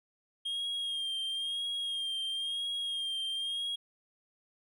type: tone with vibrato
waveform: triangle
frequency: 3229 Hz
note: G#7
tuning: 49 cents flat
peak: -31 dBFS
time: 0.45-3.76 s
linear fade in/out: 10 ms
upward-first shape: sine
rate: 0.99 Hz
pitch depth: 37 cents each way
effects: none